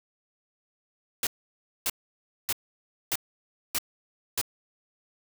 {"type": "noise bursts", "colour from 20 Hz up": "white", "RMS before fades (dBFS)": -27, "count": 6, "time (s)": [1.23, 4.414], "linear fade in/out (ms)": 2, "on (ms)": 39, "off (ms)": 590, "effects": []}